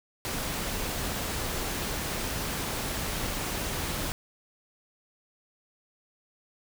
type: noise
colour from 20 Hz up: pink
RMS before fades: -32 dBFS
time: 0.25-4.12 s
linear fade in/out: 0 ms
effects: none